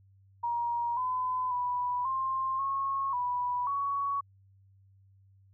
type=tone with pitch steps; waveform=sine; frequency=947 / 1012 / 985 / 1057 / 1092 / 983 / 1120 Hz; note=A#5 / B5 / B5 / C6 / C#6 / B5 / C#6; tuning=+27 / +42 / -5 / +17 / -26 / -8 / +18 cents; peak=-28 dBFS; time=0.43-4.21 s; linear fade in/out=10 ms; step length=540 ms; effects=added 97 Hz sine -58 dBFS peak until 5.53 s